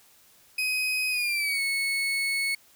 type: tone with pitch glide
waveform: 35% pulse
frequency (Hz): 2516 to 2203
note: D#7 to C#7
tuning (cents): +19 to -11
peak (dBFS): -23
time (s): 0.58-2.55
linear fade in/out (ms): 5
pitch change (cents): -230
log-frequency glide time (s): 1.1-1.61
effects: white hiss -58 dBFS RMS until 2.75 s